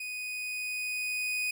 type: tone with level ramp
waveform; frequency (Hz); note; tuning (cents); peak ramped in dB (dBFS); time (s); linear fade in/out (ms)
40% pulse; 2489; D#7; 0; -35 to -28; 0-1.51; 5
effects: none